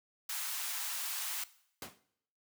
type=high-pass noise; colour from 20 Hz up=white; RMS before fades=-38 dBFS; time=0.29-1.44 s; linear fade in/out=5 ms; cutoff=820 Hz; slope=24 dB/octave
type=noise with exponential decay; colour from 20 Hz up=pink; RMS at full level=-38 dBFS; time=1.82-2 s; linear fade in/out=2 ms; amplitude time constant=39 ms
effects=noise-tail reverb RT60 0.7 s tail -18 dB re dry + high-pass 150 Hz 12 dB/octave